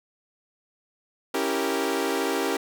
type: chord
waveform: sawtooth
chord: C# diminished seventh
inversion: none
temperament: equal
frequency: 277.2 / 329.6 / 392 / 466.2 Hz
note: C#4 / E4 / G4 / Bb4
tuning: 0 / 0 / 0 / 0 cents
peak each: -26 / -27 / -24 / -26 dBFS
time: 1.34-2.57 s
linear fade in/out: 5 ms
effects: none